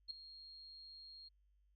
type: tone with ADSR envelope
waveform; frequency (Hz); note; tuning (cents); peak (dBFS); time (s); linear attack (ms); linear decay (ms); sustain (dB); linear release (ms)
sine; 4251; C8; +27; -39; 0.08-1.29; 25; 8; -14; 14
effects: added 50 Hz sine -70 dBFS peak until 1.75 s